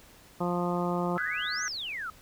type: harmonic tone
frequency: 175.9 Hz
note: F3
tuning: 13 cents sharp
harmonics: 1 / 2 / 3 / 4 / 5 / 6 / 7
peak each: -30 / -33 / -35 / -36 / -37 / -38 / -38 dBFS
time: 0.4-1.18 s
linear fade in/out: 10 ms
type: exponential two-way sweep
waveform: sine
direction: up then down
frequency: 1242 to 6600 to 1242 Hz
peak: -33 dBFS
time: 1.16-2.1 s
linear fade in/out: 2 ms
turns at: 1.64 s
type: chord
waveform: sine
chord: G# minor seventh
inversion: second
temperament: just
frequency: 1245.9 / 1495.1 / 1661.2 / 1993.5 Hz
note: D#6 / F#6 / G#6 / B6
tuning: +2 / +18 / 0 / +16 cents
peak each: -39 / -35 / -35 / -39 dBFS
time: 1.18-1.68 s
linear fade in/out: 0 ms
effects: pink hiss -55 dBFS RMS until 2.21 s